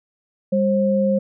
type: tone pair together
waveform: sine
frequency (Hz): 200 / 533.9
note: G3 / C5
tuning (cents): +35 / +35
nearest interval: octave + perfect fourth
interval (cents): 1700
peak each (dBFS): -18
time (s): 0.52-1.19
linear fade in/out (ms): 10
effects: none